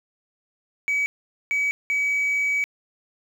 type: tone bursts at uneven times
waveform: sine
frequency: 2276 Hz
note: C#7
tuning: 45 cents sharp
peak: -18 dBFS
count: 3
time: 0.88-1.06 / 1.51-1.71 / 1.9-2.64 s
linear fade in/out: 0 ms
effects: tanh soft clip ceiling -18 dBFS + 8-bit